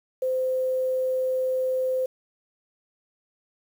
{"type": "tone with quantisation", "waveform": "sine", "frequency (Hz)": 516, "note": "C5", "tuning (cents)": -24, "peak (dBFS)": -22, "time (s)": [0.22, 2.06], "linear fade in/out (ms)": 5, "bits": 8, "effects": []}